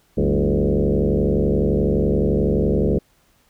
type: tone with frequency modulation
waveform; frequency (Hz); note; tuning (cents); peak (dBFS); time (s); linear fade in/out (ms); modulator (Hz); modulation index
sine; 130; C3; -11; -15; 0.17-2.99; 10; 71.7; 5.4
effects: pink hiss -60 dBFS RMS until 3.49 s